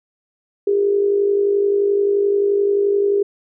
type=tone with amplitude modulation; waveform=sine; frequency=402.9 Hz; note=G4; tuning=48 cents sharp; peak=-11 dBFS; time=0.67-3.23 s; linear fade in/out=5 ms; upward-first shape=sine; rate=51.5 Hz; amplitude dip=55%; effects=none